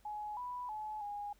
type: tone with pitch steps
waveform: sine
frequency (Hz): 841 / 987 / 855 / 821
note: G#5 / B5 / A5 / G#5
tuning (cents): +22 / -1 / -50 / -20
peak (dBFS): -39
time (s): 0.05-1.33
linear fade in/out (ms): 5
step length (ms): 320
effects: added 49 Hz sine -66 dBFS peak until 1.39 s + pink hiss -70 dBFS RMS until 1.39 s